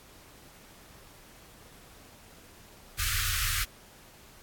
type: band-stop noise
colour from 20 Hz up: pink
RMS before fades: -29 dBFS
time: 2.98-3.65 s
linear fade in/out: 20 ms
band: 110 to 1200 Hz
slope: 96 dB/octave
effects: pink hiss -54 dBFS RMS until 4.42 s + AAC 64 kbps